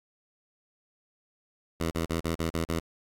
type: tone bursts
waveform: 10% pulse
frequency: 82.41 Hz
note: E2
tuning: in tune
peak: -19 dBFS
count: 7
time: 1.8-2.798 s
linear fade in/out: 5 ms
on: 110 ms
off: 38 ms
effects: AAC 48 kbps